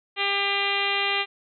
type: harmonic tone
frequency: 399.3 Hz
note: G4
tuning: 32 cents sharp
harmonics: 1 / 2 / 3 / 4 / 5 / 6 / 7 / 8 / 9 / 10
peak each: -33 / -31 / -32 / -37 / -29 / -29 / -29 / -31 / -35 / -35 dBFS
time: 0.16-1.26 s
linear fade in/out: 50 ms
effects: none